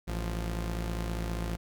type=tone pair together; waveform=sawtooth; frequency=55 / 174.61 Hz; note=A1 / F3; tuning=0 / 0 cents; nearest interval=octave + minor sixth; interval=2000 cents; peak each=-28 / -34 dBFS; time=0.07-1.57 s; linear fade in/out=20 ms; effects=none